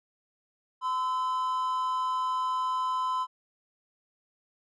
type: tone pair together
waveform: triangle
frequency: 1020.7 / 1307 Hz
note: C6 / E6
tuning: -43 / -15 cents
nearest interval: major third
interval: 428 cents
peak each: -25 / -35 dBFS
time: 0.81-3.27 s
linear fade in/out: 50 ms
effects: resampled to 22050 Hz